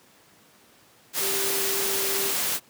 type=tone in noise; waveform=sine; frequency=392.1 Hz; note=G4; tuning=in tune; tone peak=-31 dBFS; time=1.19-2.34 s; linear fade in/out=50 ms; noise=white; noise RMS=-26 dBFS; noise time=1.13-2.6 s; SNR=-8 dB; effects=pink hiss -56 dBFS RMS until 2.69 s + high-pass 150 Hz 12 dB/octave